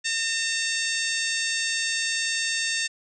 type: harmonic tone with a mistuned harmonic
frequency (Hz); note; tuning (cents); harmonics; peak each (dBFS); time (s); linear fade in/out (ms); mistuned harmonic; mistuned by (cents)
910; A#5; -42; 2 / 3 / 4 / 5 / 6 / 7 / 8 / 9; -29 / -31 / -32 / -33 / -34 / -34 / -35 / -36; 0.04-2.88; 20; 3; -26
effects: none